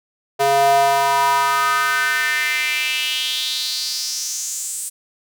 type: tone with high-pass filter sweep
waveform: square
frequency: 138.59 Hz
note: C#3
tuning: in tune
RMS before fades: -19 dBFS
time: 0.39-4.9 s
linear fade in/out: 20 ms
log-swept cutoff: 560 to 8700 Hz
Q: 4.3
effects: none

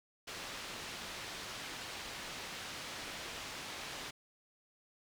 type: low-pass noise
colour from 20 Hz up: white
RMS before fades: -45 dBFS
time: 0.27-4.11 s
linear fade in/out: 10 ms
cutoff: 4300 Hz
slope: 12 dB/octave
effects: none

